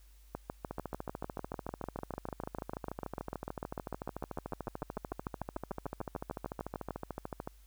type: two click trains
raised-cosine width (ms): 1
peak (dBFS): -23 / -24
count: 45 / 93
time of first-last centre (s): 0.35-6.907 / 0.71-7.475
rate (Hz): 6.71 / 13.6
effects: added 50 Hz sine -56 dBFS peak until 7.66 s + white hiss -68 dBFS RMS until 7.66 s